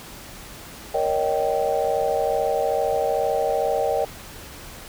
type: chord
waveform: sine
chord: Eb dominant seventh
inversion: second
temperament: just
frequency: 466.7 / 560 / 622.3 / 777.8 Hz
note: Bb4 / Db5 / Eb5 / G5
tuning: +2 / +18 / 0 / -14 cents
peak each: -25 dBFS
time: 0.94-4.05 s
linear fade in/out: 5 ms
effects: pink hiss -40 dBFS RMS until 4.88 s